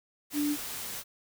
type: tone in noise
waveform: sine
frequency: 293.4 Hz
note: D4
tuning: 2 cents flat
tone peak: -26 dBFS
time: 0.33-0.57 s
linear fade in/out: 50 ms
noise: white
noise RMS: -38 dBFS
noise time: 0.3-1.04 s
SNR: +9 dB
effects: none